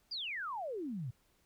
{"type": "exponential sweep", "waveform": "sine", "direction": "down", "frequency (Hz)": [5010, 112], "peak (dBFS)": -37, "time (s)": [0.11, 1.11], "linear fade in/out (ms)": 10, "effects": ["pink hiss -72 dBFS RMS until 1.45 s"]}